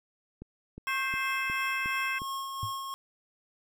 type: click train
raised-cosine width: 3 ms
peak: -29 dBFS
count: 6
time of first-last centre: 0.42-2.219 s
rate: 2.78 Hz
type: tone with tremolo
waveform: square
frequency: 1084 Hz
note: C#6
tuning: 39 cents flat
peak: -33 dBFS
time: 0.87-2.94 s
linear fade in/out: 0 ms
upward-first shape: sine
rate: 2.9 Hz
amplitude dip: 35%
type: harmonic tone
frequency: 523.3 Hz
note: C5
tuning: in tune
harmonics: 3 / 4 / 5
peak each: -34 / -34 / -34 dBFS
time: 0.87-2.19 s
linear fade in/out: 10 ms
type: tone with exponential decay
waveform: sine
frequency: 106 Hz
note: G#2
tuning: 36 cents sharp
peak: -28 dBFS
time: 2.63-2.74 s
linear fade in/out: 0 ms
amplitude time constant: 22 ms
effects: none